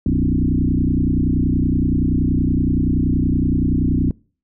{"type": "tone with frequency modulation", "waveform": "sine", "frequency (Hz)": 165.7, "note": "E3", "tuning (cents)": 9, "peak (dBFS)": -14, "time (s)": [0.06, 4.11], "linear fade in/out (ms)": 2, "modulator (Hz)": 30.6, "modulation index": 4.4, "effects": ["noise-tail reverb RT60 0.4 s tail -25 dB re dry"]}